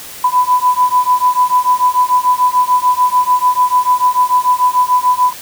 sine beating tone pair, 994 / 1000.8 Hz, B5 / B5, +11 / +23 cents, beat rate 6.8 Hz, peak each -12 dBFS, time 0.24-5.33 s, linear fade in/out 5 ms, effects white hiss -31 dBFS RMS until 5.41 s

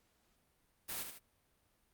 white noise with echo, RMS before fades -41 dBFS, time 0.88-1.04 s, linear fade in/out 20 ms, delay 76 ms, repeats 2, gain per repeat -6 dB, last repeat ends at 1.192 s, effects pink hiss -75 dBFS RMS until 1.93 s + Opus 48 kbps

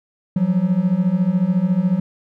triangle beating tone pair, 173.5 / 187.5 Hz, F3 / F#3, -11 / +23 cents, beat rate 14 Hz, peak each -17 / -15 dBFS, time 0.36-2 s, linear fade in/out 5 ms, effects none

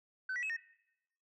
sine tone with pitch steps, 1521 / 1944 / 2577 / 1841 Hz, F#6 / B6 / E7 / A#6, +47 / -28 / -40 / -22 cents, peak -33 dBFS, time 0.29-0.566 s, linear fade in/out 5 ms, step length 69 ms, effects noise-tail reverb RT60 0.8 s tail -20 dB re dry + tanh soft clip ceiling -33 dBFS

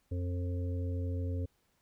harmonic tone, 88.7 Hz, F2, 27 cents sharp, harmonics 1 / 3 / 5 / 6, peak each -32 / -42 / -46 / -48 dBFS, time 0.11-1.46 s, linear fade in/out 10 ms, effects pink hiss -74 dBFS RMS until 1.81 s

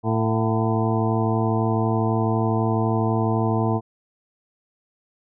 harmonic tone with a mistuned harmonic, 112 Hz, A2, 31 cents sharp, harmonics 1 / 2 / 3 / 4 / 6 / 7 / 8 / 9, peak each -22 / -25 / -27 / -28 / -30 / -30 / -31 / -32 dBFS, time 0.03-3.81 s, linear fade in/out 50 ms, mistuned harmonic 7, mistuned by -58 cents, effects none

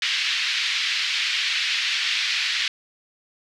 pink band-pass noise, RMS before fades -24 dBFS, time 0.02-2.68 s, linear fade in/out 2 ms, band 2000 to 4600 Hz, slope 24 dB/octave, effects none

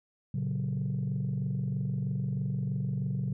sine chord, F# major, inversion first, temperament just, 115.62 / 138.75 / 185 Hz, A#2 / C#3 / F#3, -14 / +2 / 0 cents, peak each -33 / -30 / -33 dBFS, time 0.34-3.33 s, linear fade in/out 5 ms, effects tanh soft clip ceiling -24 dBFS

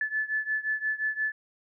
sine beating tone pair, 1733 / 1738.7 Hz, A6 / A6, -27 / -21 cents, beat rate 5.7 Hz, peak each -29 / -31 dBFS, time 0.01-1.32 s, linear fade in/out 2 ms, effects none

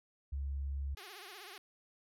sine tone, 69.3 Hz, C#2, in tune, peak -35 dBFS, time 0.32-0.95 s, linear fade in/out 10 ms
5% pulse tone with vibrato, 388.7 Hz, G4, 15 cents flat, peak -37 dBFS, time 0.97-1.58 s, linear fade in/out 2 ms, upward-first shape triangle, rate 16 Hz, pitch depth 200 cents each way
effects none

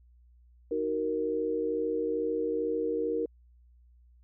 sine chord, D# minor, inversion none, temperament just, 311.1 / 373.4 / 466.7 Hz, D#4 / F#4 / A#4, 0 / +16 / +2 cents, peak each -34 / -35 / -29 dBFS, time 0.71-3.26 s, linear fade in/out 5 ms, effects added 60 Hz sine -56 dBFS peak until 4.23 s

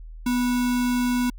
sine tone with sample-and-hold, 246.9 Hz, B3, in tune, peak -19 dBFS, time 0.26-1.3 s, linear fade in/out 5 ms, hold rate 1225 Hz, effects added 40 Hz sine -36 dBFS peak until 1.38 s + MP3 96 kbps

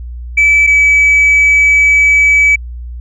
sine tone pair in turn, 2306 / 2290 Hz, D7 / D7, -32 / -44 cents, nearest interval unison, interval 12 cents, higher first, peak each -3 dBFS, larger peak neither, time 0.37-0.67 / 0.67-2.56 s, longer second, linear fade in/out 10 ms, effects tanh soft clip ceiling -3 dBFS + added 60 Hz sine -22 dBFS peak until 3 s

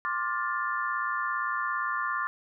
sine chord, D minor seventh, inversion third, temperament just, 1057.2 / 1174.7 / 1409.6 / 1762 Hz, C6 / D6 / F6 / A6, +18 / 0 / +16 / +2 cents, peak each -33 / -32 / -34 / -33 dBFS, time 0.05-2.27 s, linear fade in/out 0 ms, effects none

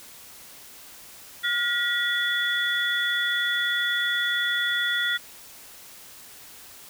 sine tone cluster, 1425 / 1918 / 3428 Hz, F6 / A#6 / A7, +34 / +49 / -46 cents, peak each -27 / -26 / -27 dBFS, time 1.43-5.18 s, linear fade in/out 20 ms, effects white hiss -46 dBFS RMS until 6.89 s

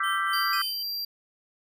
sine chord, E minor seventh, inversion third, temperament equal with one note detuned, 1174.7 / 1342.3 / 1568 / 1975.5 Hz, D6 / E6 / G6 / B6, 0 / +31 / 0 / 0 cents, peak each -28 / -30 / -29 / -34 dBFS, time 0-0.62 s, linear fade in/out 5 ms
square tone with tremolo, 3084 Hz, G7, 29 cents flat, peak -32 dBFS, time 0.03-0.83 s, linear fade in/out 10 ms, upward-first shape sine, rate 3.7 Hz, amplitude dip 80%
square tone, 4735 Hz, D8, 13 cents sharp, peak -30 dBFS, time 0.33-1.05 s, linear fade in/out 5 ms
20% pulse tone with exponential decay, 2489 Hz, D#7, in tune, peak -27 dBFS, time 0.53-0.78 s, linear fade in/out 2 ms, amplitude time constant 54 ms
effects none

